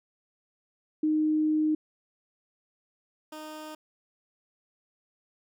sine / 15% pulse tone pair in turn, 308.6 / 308.6 Hz, D#4 / D#4, -14 / -14 cents, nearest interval unison, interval 0 cents, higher neither, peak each -22 / -33 dBFS, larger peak first, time 1.03-1.75 / 3.32-3.75 s, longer first, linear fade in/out 5 ms, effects none

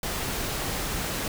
pink noise, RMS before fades -30 dBFS, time 0.03-1.28 s, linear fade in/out 2 ms, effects none

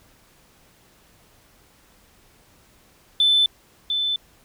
sine tone with echo, 3520 Hz, A7, in tune, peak -13 dBFS, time 3.2-3.46 s, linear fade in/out 2 ms, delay 700 ms, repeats 1, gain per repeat -7 dB, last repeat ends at 4.16 s, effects tanh soft clip ceiling -10 dBFS + pink hiss -56 dBFS RMS until 4.44 s

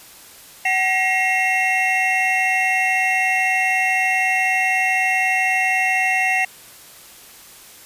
triangle tone cluster, 752 / 1902 / 2142 / 2714 Hz, F#5 / A#6 / C7 / E7, +28 / +34 / +40 / +50 cents, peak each -20 dBFS, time 0.65-6.45 s, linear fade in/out 5 ms, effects white hiss -43 dBFS RMS until 7.85 s + resampled to 32000 Hz

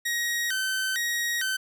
sawtooth tone with vibrato, 1703 Hz, G#6, 43 cents sharp, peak -22 dBFS, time 0.05-1.57 s, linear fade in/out 10 ms, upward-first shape square, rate 1.1 Hz, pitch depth 180 cents each way, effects none

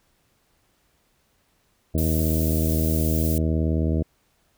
harmonic tone, 79.3 Hz, D#2, 33 cents sharp, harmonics 1 / 2 / 3 / 4 / 5 / 6 / 7 / 8, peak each -22 / -26 / -28 / -29 / -35 / -35 / -39 / -36 dBFS, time 1.94-4.03 s, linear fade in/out 10 ms
violet noise, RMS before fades -31 dBFS, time 1.98-3.38 s, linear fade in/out 0 ms
effects pink hiss -66 dBFS RMS until 4.57 s

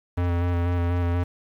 square tone with vibrato, 87.31 Hz, F2, in tune, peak -22 dBFS, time 0.17-1.24 s, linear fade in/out 10 ms, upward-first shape square, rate 4.1 Hz, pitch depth 18 cents each way, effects low-pass 2000 Hz 12 dB/octave + 8-bit

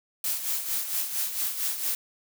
blue noise with tremolo, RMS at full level -27 dBFS, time 0.24-1.95 s, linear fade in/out 2 ms, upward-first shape sine, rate 4.4 Hz, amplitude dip 60%, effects none

